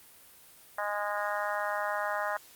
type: harmonic tone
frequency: 206.3 Hz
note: G#3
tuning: 11 cents flat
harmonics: 3 / 4 / 5 / 6 / 7 / 8 / 9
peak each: -35 / -36 / -37 / -38 / -38 / -39 / -40 dBFS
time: 0.78-2.37 s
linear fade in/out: 5 ms
effects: white hiss -55 dBFS RMS until 2.55 s + Opus 32 kbps